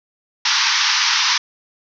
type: band-pass noise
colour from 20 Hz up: white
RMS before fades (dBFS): -17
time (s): 0.45-1.38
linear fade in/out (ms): 5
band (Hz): 860 to 6000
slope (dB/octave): 96
effects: none